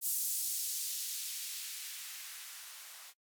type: noise with band-pass filter sweep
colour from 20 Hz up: violet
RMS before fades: -40 dBFS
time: 0.01-3.14 s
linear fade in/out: 50 ms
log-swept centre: 9100 to 840 Hz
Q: 0.82
effects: noise-tail reverb RT60 0.1 s tail -23 dB re dry